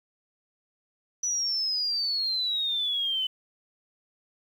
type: exponential sweep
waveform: sine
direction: down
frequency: 5960 to 3010 Hz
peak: -25 dBFS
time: 1.23-3.27 s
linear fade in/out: 5 ms
effects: 9-bit